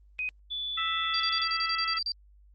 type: tone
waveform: sine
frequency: 2506 Hz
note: D#7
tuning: 12 cents sharp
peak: -29 dBFS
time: 0.19-0.29 s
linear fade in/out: 0 ms
type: tone with pitch glide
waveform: sine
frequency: 3466 to 3432 Hz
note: A7 to A7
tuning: -27 to -44 cents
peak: -31 dBFS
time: 0.5-1.45 s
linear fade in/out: 20 ms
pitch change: -17 cents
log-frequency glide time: 1.05-1.16 s
type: harmonic tone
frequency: 659.3 Hz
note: E5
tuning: in tune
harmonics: 2 / 3 / 4 / 5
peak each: -31 / -35 / -37 / -39 dBFS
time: 0.77-1.99 s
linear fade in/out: 10 ms
type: tone bursts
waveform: sine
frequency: 4700 Hz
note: D8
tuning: 1 cent sharp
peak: -28 dBFS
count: 11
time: 1.14-2.12 s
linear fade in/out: 2 ms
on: 60 ms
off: 32 ms
effects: added 50 Hz sine -54 dBFS peak until 2.54 s + Opus 32 kbps